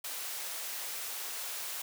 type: high-pass noise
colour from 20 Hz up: white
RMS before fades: -39 dBFS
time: 0.04-1.82 s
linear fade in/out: 5 ms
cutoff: 510 Hz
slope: 12 dB/octave
effects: none